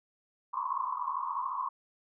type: band-pass noise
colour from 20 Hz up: white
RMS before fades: -34 dBFS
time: 0.53-1.69 s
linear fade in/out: 5 ms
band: 980 to 1100 Hz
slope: 96 dB/octave
effects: none